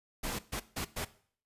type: noise bursts at uneven times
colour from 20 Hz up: pink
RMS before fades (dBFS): -36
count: 4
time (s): 0.23-0.39 / 0.52-0.6 / 0.76-0.85 / 0.96-1.05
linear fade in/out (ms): 10
effects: noise-tail reverb RT60 0.5 s tail -17 dB re dry + resampled to 32000 Hz